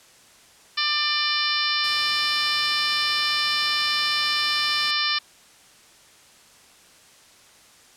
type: harmonic tone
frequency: 595 Hz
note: D5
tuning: 22 cents sharp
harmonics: 2 / 3 / 4 / 5 / 6 / 7 / 8 / 9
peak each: -29 / -29 / -29 / -29 / -29 / -29 / -29 / -29 dBFS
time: 0.77-5.19 s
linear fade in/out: 10 ms
type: noise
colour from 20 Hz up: white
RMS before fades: -37 dBFS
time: 1.84-4.91 s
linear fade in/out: 0 ms
effects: white hiss -52 dBFS RMS until 7.96 s + low-pass 9000 Hz 12 dB/octave